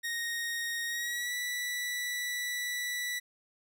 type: tone with pitch glide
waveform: sawtooth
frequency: 1864.7 to 1960.8 Hz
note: A#6 to B6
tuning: 0 to -13 cents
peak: -29 dBFS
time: 0.03-3.2 s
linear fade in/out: 20 ms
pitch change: +87 cents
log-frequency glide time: 0.86-1.35 s
effects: none